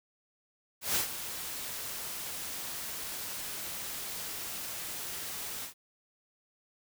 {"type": "noise with ADSR envelope", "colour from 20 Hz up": "white", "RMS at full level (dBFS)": -28, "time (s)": [0.81, 5.74], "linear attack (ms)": 150, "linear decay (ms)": 110, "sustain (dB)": -11, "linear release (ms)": 110, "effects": []}